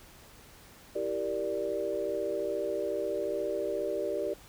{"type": "chord", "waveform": "sine", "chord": "E half-diminished seventh", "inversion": "none", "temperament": "equal", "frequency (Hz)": [329.6, 392, 466.2, 587.3], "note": ["E4", "G4", "Bb4", "D5"], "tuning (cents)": [0, 0, 0, 0], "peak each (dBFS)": [-39, -34, -36, -33], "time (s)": [0.95, 4.34], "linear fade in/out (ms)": 10, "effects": ["pink hiss -54 dBFS RMS until 4.48 s"]}